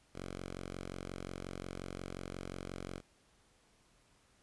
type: tone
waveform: 5% pulse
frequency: 45.62 Hz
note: F#1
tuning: 24 cents flat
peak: -31 dBFS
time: 0.13-3.02 s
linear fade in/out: 50 ms
effects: pink hiss -69 dBFS RMS until 4.42 s + resampled to 24000 Hz